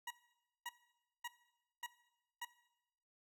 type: tone bursts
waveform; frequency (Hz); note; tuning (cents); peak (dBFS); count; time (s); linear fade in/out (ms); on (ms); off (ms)
20% pulse; 957; A#5; +45; -37; 5; 0.07-2.45; 5; 36; 550
effects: noise-tail reverb RT60 0.9 s tail -17 dB re dry